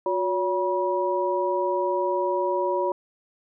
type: tone cluster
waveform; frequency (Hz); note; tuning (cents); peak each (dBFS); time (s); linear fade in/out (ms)
sine; 362.9 / 565 / 965; F#4 / C#5 / B5; -34 / +33 / -40; -26; 0.06-2.92; 2
effects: none